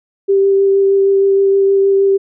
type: tone with vibrato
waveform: sine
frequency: 392.5 Hz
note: G4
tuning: 2 cents sharp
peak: -8 dBFS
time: 0.28-2.18 s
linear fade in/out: 20 ms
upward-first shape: sine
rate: 6.4 Hz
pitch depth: 10 cents each way
effects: none